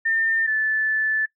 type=tone pair in turn; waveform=sine; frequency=1805 / 1747.5 Hz; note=A6 / A6; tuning=+44 / -12 cents; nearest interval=minor second; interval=56 cents; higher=first; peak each=-19 dBFS; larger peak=neither; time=0.05-0.47 / 0.47-1.26 s; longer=second; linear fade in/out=10 ms; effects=noise-tail reverb RT60 0.1 s tail -19 dB re dry